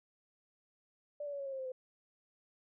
sine tone with pitch steps, 586 / 574.9 / 564.1 / 553.4 / 543 / 532.7 / 522.7 / 512.8 Hz, D5 / D5 / C#5 / C#5 / C#5 / C5 / C5 / C5, -4 / -37 / +30 / -3 / -36 / +31 / -2 / -35 cents, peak -38 dBFS, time 1.2-1.72 s, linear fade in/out 5 ms, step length 65 ms, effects none

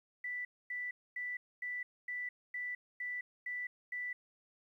sine tone bursts, 1975.5 Hz, B6, in tune, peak -37 dBFS, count 9, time 0.24-4.13 s, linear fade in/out 5 ms, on 210 ms, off 250 ms, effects 12-bit

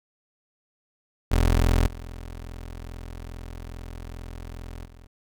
25% pulse tone with level steps, 42.39 Hz, E1, 49 cents sharp, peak -14 / -32 / -42 dBFS, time 1.31-5.07 s, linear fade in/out 10 ms, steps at 1.87 / 4.85 s, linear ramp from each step 2 ms, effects none

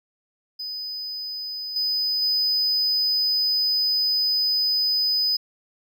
triangle tone with level steps, 5000 Hz, D#8, 8 cents sharp, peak -28 / -20 / -18 dBFS, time 0.59-5.37 s, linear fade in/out 10 ms, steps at 1.76 / 2.22 s, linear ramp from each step 2 ms, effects none

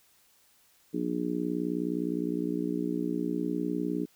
harmonic tone, 59.6 Hz, A#1, 39 cents sharp, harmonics 3 / 4 / 5 / 6 / 7, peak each -35 / -35 / -31 / -38 / -37 dBFS, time 0.93-4.06 s, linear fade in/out 20 ms, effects white hiss -64 dBFS RMS until 4.15 s

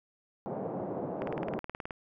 white band-pass noise, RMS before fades -36 dBFS, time 0.46-1.59 s, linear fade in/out 0 ms, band 130 to 690 Hz, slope 24 dB/octave
click train, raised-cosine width 0.5 ms, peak -22 dBFS, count 14, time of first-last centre 1.22-1.908 s, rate 18.9 Hz
effects none

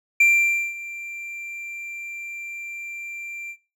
triangle tone with ADSR envelope, 2363 Hz, D7, 10 cents sharp, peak -10 dBFS, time 0.2-3.57 s, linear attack 6 ms, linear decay 530 ms, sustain -19 dB, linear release 71 ms, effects noise-tail reverb RT60 0.3 s tail -21 dB re dry

